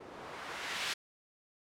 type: noise with low-pass filter sweep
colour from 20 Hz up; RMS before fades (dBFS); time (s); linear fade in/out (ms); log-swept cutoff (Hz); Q
blue; -41; 0-0.94; 10; 510 to 3400; 0.83
effects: none